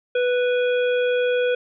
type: harmonic tone with a mistuned harmonic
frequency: 493.9 Hz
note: B4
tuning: in tune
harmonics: 1 / 3 / 5 / 7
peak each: -18 / -28 / -32 / -35 dBFS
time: 0.15-1.55 s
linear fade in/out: 5 ms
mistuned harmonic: 7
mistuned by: -66 cents
effects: none